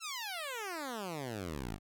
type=exponential sweep; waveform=10% pulse; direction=down; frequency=1377 to 47.15 Hz; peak=-30 dBFS; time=0-1.79 s; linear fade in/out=50 ms; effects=none